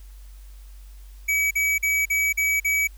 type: tone bursts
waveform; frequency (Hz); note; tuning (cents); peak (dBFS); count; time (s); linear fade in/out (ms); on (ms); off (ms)
square; 2279; C#7; +47; -20; 6; 1.28-2.875; 10; 230; 43
effects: added 48 Hz sine -40 dBFS peak until 2.97 s + white hiss -57 dBFS RMS until 2.97 s